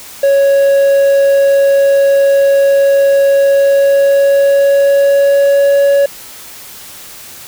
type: tone with pitch glide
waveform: triangle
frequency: 554.4 to 561.2 Hz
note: C#5 to C#5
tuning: 0 to +21 cents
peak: -4 dBFS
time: 0.23-6.06 s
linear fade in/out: 5 ms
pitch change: +21 cents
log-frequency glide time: 3.41-5.81 s
effects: white hiss -32 dBFS RMS until 7.47 s